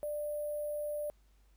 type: tone with sample-and-hold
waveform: sine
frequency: 594 Hz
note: D5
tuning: 20 cents sharp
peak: -34 dBFS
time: 0.03-1.1 s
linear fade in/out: 0 ms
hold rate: 11025 Hz
effects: added 50 Hz sine -62 dBFS peak until 1.56 s + pink hiss -74 dBFS RMS until 1.56 s